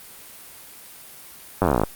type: slowing click train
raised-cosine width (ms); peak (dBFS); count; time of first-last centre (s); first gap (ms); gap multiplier
1; -4; 16; 1.62-1.836; 10; 1.05
effects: white hiss -43 dBFS RMS until 1.95 s + Opus 32 kbps